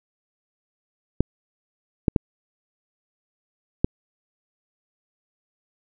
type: clicks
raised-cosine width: 3 ms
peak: -4 dBFS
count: 4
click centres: 1.206 / 2.082 / 2.162 / 3.845 s
effects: none